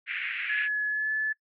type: band-pass noise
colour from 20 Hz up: white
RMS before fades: -33 dBFS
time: 0.06-0.69 s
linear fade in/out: 50 ms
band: 1600 to 2600 Hz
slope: 48 dB/octave
type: tone with pitch glide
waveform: sine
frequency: 1700 to 1731.7 Hz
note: G#6 to A6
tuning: +40 to -28 cents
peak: -25 dBFS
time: 0.49-1.33 s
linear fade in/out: 10 ms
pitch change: +32 cents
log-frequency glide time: 0.87-1.11 s
effects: noise-tail reverb RT60 0.1 s tail -23 dB re dry